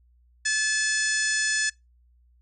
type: harmonic tone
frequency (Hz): 864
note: A5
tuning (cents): -32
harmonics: 2 / 3 / 4 / 5 / 6 / 7 / 8 / 9 / 10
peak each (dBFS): -24 / -36 / -37 / -37 / -31 / -35 / -30 / -42 / -34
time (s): 0.45-1.7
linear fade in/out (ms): 10
effects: noise-tail reverb RT60 0.2 s tail -24 dB re dry + added 60 Hz sine -57 dBFS peak until 2.41 s